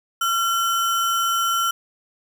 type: tone with sample-and-hold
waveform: sine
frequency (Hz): 1366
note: F6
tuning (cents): -39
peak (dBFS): -18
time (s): 0.21-1.71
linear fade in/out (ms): 5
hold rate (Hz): 4410
effects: none